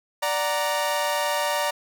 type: chord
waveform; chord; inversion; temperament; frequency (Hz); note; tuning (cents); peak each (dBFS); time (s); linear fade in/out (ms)
sawtooth; D augmented; none; equal; 587.3 / 740 / 932.3; D5 / F#5 / A#5; 0 / 0 / 0; -22 / -28 / -22; 0.22-1.71; 10
effects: none